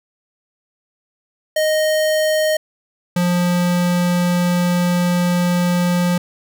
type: tone pair in turn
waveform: square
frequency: 621 / 176.64 Hz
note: D#5 / F3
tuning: -3 / +20 cents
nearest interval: octave + minor seventh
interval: 2177 cents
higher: first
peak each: -15 dBFS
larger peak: neither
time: 1.56-2.57 / 3.16-6.18 s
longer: second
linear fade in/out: 5 ms
effects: none